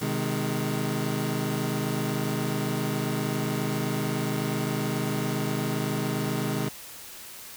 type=chord; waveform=25% pulse; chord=Ab major; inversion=first; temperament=equal with one note detuned; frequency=128.12 / 155.56 / 207.7 Hz; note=C3 / Eb3 / Ab3; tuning=-36 / 0 / 0 cents; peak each=-27 dBFS; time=0.01-6.69 s; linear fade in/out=10 ms; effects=white hiss -43 dBFS RMS until 7.56 s